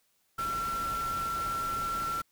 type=tone in noise; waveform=sine; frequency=1353 Hz; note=E6; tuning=45 cents sharp; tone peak=-30 dBFS; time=0.38-2.22 s; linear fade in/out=10 ms; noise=pink; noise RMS=-41 dBFS; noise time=0.38-2.22 s; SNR=+8 dB; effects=white hiss -72 dBFS RMS until 2.31 s